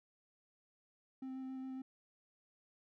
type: tone with vibrato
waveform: triangle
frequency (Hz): 262.1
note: C4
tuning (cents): +3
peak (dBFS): -40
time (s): 1.22-1.82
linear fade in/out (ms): 5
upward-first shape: square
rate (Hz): 7.3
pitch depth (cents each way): 8
effects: none